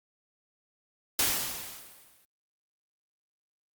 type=noise with exponential decay; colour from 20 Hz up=white; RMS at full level=-24 dBFS; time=1.19-2.25 s; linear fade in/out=2 ms; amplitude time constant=230 ms; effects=Opus 48 kbps